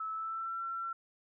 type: tone with pitch glide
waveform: sine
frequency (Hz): 1304 to 1352.3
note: E6 to E6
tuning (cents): -19 to +44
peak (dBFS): -35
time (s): 0-0.93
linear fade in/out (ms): 5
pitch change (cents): +63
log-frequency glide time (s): 0.11-0.55
effects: none